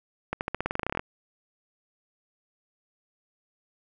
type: accelerating click train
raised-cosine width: 0.5 ms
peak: -13 dBFS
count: 16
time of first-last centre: 0.33-0.994 s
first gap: 79 ms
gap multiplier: 0.91
effects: none